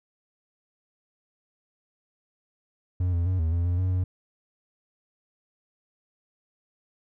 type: tone with pitch steps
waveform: triangle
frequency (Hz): 90.2 / 85.6 / 92.4 / 80.6 / 85.8 / 88.3 / 92.4 / 91.5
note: F#2 / F2 / F#2 / E2 / F2 / F2 / F#2 / F#2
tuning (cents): -44 / -34 / -2 / -38 / -30 / +20 / -2 / -19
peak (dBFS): -20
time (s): 3-4.04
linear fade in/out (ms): 5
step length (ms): 130
effects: none